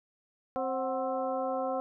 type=harmonic tone with a mistuned harmonic; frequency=263.9 Hz; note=C4; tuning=15 cents sharp; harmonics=1 / 2 / 3 / 4 / 5; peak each=-38 / -32 / -34 / -40 / -42 dBFS; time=0.56-1.8 s; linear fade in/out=0 ms; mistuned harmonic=3; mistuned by=-100 cents; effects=none